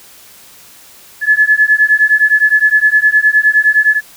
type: beating tone pair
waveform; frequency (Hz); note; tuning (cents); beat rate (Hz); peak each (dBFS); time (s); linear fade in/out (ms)
sine; 1712 / 1721.7; A6 / A6; -48 / -38; 9.7; -10; 1.21-4.01; 50
effects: white hiss -40 dBFS RMS until 4.16 s